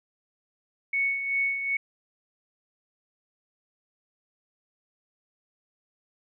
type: tone with tremolo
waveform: sine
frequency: 2217 Hz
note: C#7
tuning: in tune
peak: -22 dBFS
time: 0.93-1.77 s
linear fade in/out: 5 ms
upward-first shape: sine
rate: 2.6 Hz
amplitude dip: 55%
effects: none